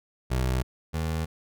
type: tone pair in turn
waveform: 25% pulse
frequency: 63.6 / 80.13 Hz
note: C2 / E2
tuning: -48 / -49 cents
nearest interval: major third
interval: 399 cents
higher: second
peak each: -20 / -23 dBFS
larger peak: first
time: 0.3-0.63 / 0.93-1.26 s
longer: neither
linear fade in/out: 20 ms
effects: none

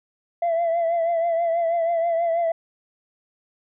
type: tone with vibrato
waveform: sine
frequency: 673 Hz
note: E5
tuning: 36 cents sharp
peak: -17 dBFS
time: 0.42-2.52 s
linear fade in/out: 5 ms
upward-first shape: triangle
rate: 6.2 Hz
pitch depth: 55 cents each way
effects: tanh soft clip ceiling -17 dBFS

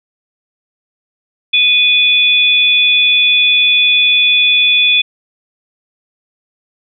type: tone pair together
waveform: sine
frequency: 2480 / 3451 Hz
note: D#7 / A7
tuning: -6 / -34 cents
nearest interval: tritone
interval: 572 cents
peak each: -10 dBFS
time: 1.53-5.02 s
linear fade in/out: 10 ms
effects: none

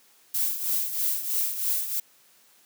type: noise with tremolo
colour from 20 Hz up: violet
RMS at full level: -24 dBFS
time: 0.34-2 s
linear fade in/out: 5 ms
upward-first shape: triangle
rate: 3.1 Hz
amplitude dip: 70%
effects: white hiss -59 dBFS RMS until 2.65 s + high-pass 150 Hz 12 dB/octave

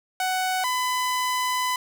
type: tone pair in turn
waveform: sawtooth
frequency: 745 / 1004.6 Hz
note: F#5 / B5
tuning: +12 / +29 cents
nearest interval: perfect fourth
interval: 517 cents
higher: second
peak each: -19 dBFS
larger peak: neither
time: 0.2-0.64 / 0.64-1.76 s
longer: second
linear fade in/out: 2 ms
effects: none

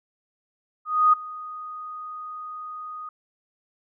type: tone with ADSR envelope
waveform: sine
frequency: 1242 Hz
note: D#6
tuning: 3 cents flat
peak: -12 dBFS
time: 0.85-3.09 s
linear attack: 280 ms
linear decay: 10 ms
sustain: -21 dB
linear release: 3 ms
effects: none

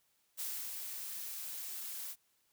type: noise with ADSR envelope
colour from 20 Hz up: blue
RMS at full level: -39 dBFS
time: 0.37-2.16 s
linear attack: 33 ms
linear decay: 310 ms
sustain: -4 dB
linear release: 55 ms
effects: white hiss -75 dBFS RMS until 2.52 s

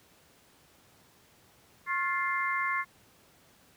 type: harmonic tone with a mistuned harmonic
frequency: 349.2 Hz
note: F4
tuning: in tune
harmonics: 3 / 4 / 5 / 6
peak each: -31 / -38 / -34 / -32 dBFS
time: 1.86-2.85 s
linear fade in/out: 50 ms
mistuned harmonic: 3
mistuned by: +54 cents
effects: pink hiss -61 dBFS RMS until 3.76 s + high-pass 80 Hz 12 dB/octave

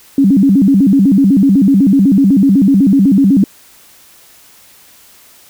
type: tone with vibrato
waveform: sine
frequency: 231.8 Hz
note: A#3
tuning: 10 cents flat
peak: -5 dBFS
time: 0.18-3.44 s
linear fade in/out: 2 ms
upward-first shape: square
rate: 8 Hz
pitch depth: 300 cents each way
effects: white hiss -43 dBFS RMS until 5.49 s

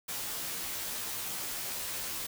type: noise with comb filter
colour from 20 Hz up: white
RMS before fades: -37 dBFS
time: 0.08-2.27 s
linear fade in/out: 10 ms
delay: 14 ms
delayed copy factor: -0.95
effects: none

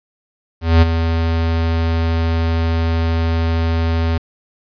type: tone with ADSR envelope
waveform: square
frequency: 82.41 Hz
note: E2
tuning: in tune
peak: -6 dBFS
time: 0.61-4.18 s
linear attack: 210 ms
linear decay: 20 ms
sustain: -9 dB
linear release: 6 ms
effects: resampled to 11025 Hz + 8-bit

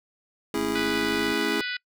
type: chord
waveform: square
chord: A major seventh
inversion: none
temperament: just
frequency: 220 / 275 / 330 / 412.5 Hz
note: A3 / C#4 / E4 / G#4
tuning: 0 / -14 / +2 / -12 cents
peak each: -34 / -31 / -30 / -30 dBFS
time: 0.54-1.61 s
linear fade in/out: 2 ms
type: click train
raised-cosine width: 3 ms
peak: -31 dBFS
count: 40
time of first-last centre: 0.57-1.32 s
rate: 52 Hz
type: harmonic tone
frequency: 493.9 Hz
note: B4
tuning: in tune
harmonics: 3 / 4 / 5 / 6 / 7 / 8 / 9 / 10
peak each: -32 / -34 / -36 / -38 / -39 / -40 / -41 / -42 dBFS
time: 0.75-1.77 s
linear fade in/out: 5 ms
effects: noise-tail reverb RT60 0.1 s tail -24 dB re dry

